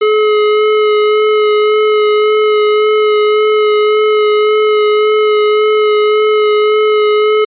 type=tone with vibrato; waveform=square; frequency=425.1 Hz; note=G#4; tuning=40 cents sharp; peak=-8 dBFS; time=0.01-7.45 s; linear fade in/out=10 ms; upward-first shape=sine; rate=1.8 Hz; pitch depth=13 cents each way; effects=resampled to 8000 Hz